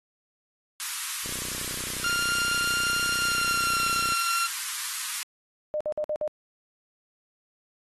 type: high-pass noise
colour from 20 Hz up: white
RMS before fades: -32 dBFS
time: 0.8-5.23 s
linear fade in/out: 0 ms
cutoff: 1000 Hz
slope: 48 dB/octave
type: click train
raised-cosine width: 2 ms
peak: -28 dBFS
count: 90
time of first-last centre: 1.26-4.122 s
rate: 31.1 Hz
type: tone with pitch glide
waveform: sawtooth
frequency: 1396.9 to 1371.3 Hz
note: F6 to F6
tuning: 0 to -32 cents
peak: -22 dBFS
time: 2.04-4.47 s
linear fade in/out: 5 ms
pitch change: -32 cents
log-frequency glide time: 3.19-3.87 s
type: tone bursts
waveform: sine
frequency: 606 Hz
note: D#5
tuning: 46 cents flat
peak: -25 dBFS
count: 5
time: 5.74-6.277 s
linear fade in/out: 0 ms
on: 65 ms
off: 53 ms
effects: AAC 32 kbps